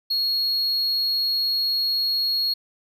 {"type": "tone", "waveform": "triangle", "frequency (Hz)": 4309, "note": "C#8", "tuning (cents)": -50, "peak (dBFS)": -19, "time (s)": [0.1, 2.54], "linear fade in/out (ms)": 10, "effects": []}